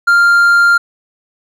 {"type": "tone", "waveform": "triangle", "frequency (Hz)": 1396, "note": "F6", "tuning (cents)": -1, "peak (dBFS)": -4, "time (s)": [0.07, 0.78], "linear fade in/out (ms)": 10, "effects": []}